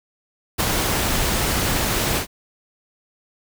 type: noise with ADSR envelope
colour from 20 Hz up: pink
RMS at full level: -17 dBFS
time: 0.58-2.27 s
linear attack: 25 ms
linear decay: 6 ms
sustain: -4 dB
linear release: 92 ms
effects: none